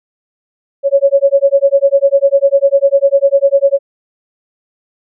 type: tone with tremolo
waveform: sine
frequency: 555 Hz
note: C#5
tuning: 2 cents sharp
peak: -3 dBFS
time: 0.83-3.79 s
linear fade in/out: 50 ms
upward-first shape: sine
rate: 10 Hz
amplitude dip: 100%
effects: none